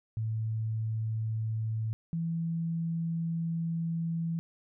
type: tone pair in turn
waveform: sine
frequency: 110.7 / 165.86 Hz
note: A2 / E3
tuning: +11 / +11 cents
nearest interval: perfect fifth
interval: 700 cents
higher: second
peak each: -29 / -29 dBFS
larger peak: neither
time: 0.17-1.93 / 2.13-4.39 s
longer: second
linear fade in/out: 0 ms
effects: none